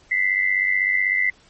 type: tone pair together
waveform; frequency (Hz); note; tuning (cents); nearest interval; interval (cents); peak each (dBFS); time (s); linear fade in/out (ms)
sine; 1983 / 2079; B6 / C7; +7 / -12; minor second; 81; -20; 0.11-1.3; 5
effects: pink hiss -54 dBFS RMS until 1.49 s + MP3 32 kbps